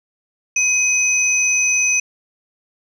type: tone pair together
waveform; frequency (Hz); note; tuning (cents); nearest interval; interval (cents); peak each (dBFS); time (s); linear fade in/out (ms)
sine; 2523 / 6008; D#7 / F#8; +23 / +26; octave + minor third; 1503; -16; 0.56-2; 5
effects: tanh soft clip ceiling -6 dBFS